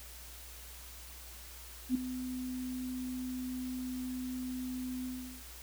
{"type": "tone with ADSR envelope", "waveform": "sine", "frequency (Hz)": 253.9, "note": "B3", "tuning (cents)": 48, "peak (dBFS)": -24, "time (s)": [1.89, 5.43], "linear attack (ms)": 60, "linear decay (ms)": 6, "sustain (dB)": -12, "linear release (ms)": 380, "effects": ["added 60 Hz sine -51 dBFS peak until 5.62 s", "white hiss -51 dBFS RMS until 5.62 s"]}